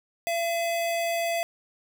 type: tone pair together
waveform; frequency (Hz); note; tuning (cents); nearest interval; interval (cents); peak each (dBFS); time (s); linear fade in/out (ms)
square; 677 / 2556; E5 / D#7; +46 / +46; octave + major seventh; 2300; -26 / -36; 0.27-1.43; 0
effects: none